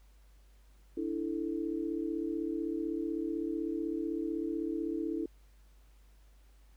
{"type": "chord", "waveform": "sine", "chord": "D suspended second", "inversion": "none", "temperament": "equal", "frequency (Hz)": [293.7, 329.6, 440], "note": ["D4", "E4", "A4"], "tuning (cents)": [0, 0, 0], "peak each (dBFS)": [-37, -34, -40], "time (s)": [0.97, 5.26], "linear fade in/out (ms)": 5, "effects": ["added 50 Hz sine -57 dBFS peak until 6.76 s", "pink hiss -70 dBFS RMS until 6.76 s"]}